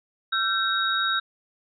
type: tone cluster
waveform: sine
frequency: 1352 / 1556 / 3778 Hz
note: E6 / G6 / A#7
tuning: +43 / -13 / +22 cents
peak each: -26 dBFS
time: 0.32-1.2 s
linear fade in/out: 10 ms
effects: none